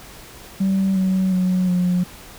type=tone with pitch steps; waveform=sine; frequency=192.6 / 188.09 / 183.69 / 179.39 Hz; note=G3 / F#3 / F#3 / F3; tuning=-30 / +29 / -12 / +47 cents; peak=-14 dBFS; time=0.6-2.04 s; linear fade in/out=10 ms; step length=360 ms; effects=tanh soft clip ceiling -13 dBFS + pink hiss -41 dBFS RMS until 2.38 s